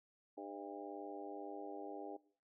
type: harmonic tone with a mistuned harmonic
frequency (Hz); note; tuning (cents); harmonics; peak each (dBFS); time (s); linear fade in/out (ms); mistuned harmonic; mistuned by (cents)
100.4; G2; +42; 3 / 4 / 5 / 6 / 7 / 8; -50 / -51 / -54 / -54 / -55 / -52; 0.37-2.17; 10; 7; -46
effects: noise-tail reverb RT60 0.5 s tail -20 dB re dry